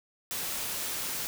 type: noise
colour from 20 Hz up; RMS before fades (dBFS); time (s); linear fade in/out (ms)
white; -34; 0.31-1.27; 0
effects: none